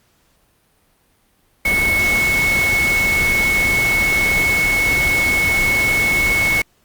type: tone in noise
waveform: sine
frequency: 2200 Hz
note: C#7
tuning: 14 cents flat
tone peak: -14 dBFS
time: 1.65-6.62 s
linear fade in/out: 5 ms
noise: pink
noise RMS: -23 dBFS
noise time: 1.65-6.62 s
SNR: +6 dB
effects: pink hiss -59 dBFS RMS until 6.84 s + Opus 48 kbps